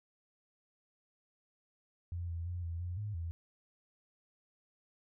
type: tone with pitch steps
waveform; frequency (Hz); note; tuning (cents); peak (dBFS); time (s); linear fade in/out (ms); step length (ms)
sine; 86.7 / 84.2 / 88.2 / 84.2 / 88.4 / 104.7 / 83.7; F2 / E2 / F2 / E2 / F2 / G#2 / E2; -12 / +37 / +18 / +37 / +22 / +15 / +27; -36; 2.12-3.31; 0; 170
effects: none